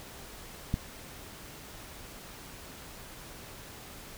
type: click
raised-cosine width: 5 ms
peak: -15 dBFS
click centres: 0.741 s
effects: pink hiss -47 dBFS RMS until 4.17 s